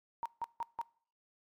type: tone bursts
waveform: sine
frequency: 932.3 Hz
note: A#5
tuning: in tune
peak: -33 dBFS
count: 4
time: 0.23-0.814 s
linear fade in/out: 0 ms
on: 26 ms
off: 160 ms
effects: noise-tail reverb RT60 0.5 s tail -23 dB re dry + MP3 96 kbps